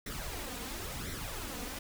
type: noise with flanger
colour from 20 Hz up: pink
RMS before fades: -40 dBFS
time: 0.06-1.79 s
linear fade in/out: 5 ms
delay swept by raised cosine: 0.52 to 4.12 ms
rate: 0.96 Hz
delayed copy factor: +0.65
effects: none